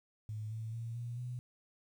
sine tone with pitch steps, 107.7 / 111.43 / 115.3 / 119.29 / 123.43 Hz, A2 / A2 / A#2 / A#2 / B2, -37 / +22 / -19 / +40 / -1 cents, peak -38 dBFS, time 0.29-1.39 s, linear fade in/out 0 ms, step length 220 ms, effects 11-bit

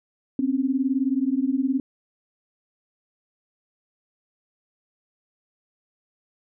sine beating tone pair, 256.9 / 275.9 Hz, C4 / C#4, -32 / -8 cents, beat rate 19 Hz, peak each -23 dBFS, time 0.39-1.8 s, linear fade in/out 2 ms, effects none

